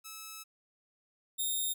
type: tone pair in turn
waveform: 5% pulse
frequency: 1300 / 3677 Hz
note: E6 / A#7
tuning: -24 / -24 cents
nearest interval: octave + tritone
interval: 1800 cents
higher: second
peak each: -32 / -23 dBFS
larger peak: second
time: 0.04-0.44 / 1.38-1.74 s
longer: first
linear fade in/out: 20 ms
effects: none